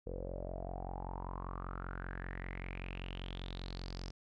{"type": "tone with low-pass filter sweep", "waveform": "sawtooth", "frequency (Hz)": 45.13, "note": "F#1", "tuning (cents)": -42, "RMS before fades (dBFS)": -43, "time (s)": [0.06, 4.11], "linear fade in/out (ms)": 10, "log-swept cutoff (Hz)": [480, 5300], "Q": 7.3, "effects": []}